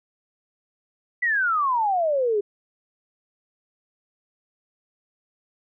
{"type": "exponential sweep", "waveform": "sine", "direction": "down", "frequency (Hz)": [2000, 396.6], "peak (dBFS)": -19, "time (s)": [1.22, 2.41], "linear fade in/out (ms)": 10, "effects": []}